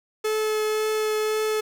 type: tone with vibrato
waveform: 45% pulse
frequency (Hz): 431.3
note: A4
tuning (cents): -35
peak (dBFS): -22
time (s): 0.24-1.61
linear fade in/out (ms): 10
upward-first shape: triangle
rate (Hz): 1.9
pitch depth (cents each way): 9
effects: 8-bit